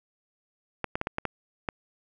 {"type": "clicks", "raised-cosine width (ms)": 0.5, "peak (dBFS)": -13, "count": 7, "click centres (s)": [0.843, 0.955, 1.014, 1.071, 1.184, 1.253, 1.688], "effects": []}